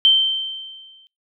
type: tone with exponential decay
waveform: sine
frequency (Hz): 3115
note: G7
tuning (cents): -12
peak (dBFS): -8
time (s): 0.05-1.07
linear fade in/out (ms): 0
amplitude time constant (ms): 220
effects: noise-tail reverb RT60 0.2 s tail -25 dB re dry